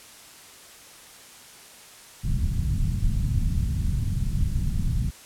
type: low-pass noise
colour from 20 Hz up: pink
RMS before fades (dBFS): -24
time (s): 2.23-5.11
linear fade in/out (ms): 20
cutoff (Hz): 170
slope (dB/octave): 24
effects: white hiss -47 dBFS RMS until 5.25 s + low-pass 11000 Hz 12 dB/octave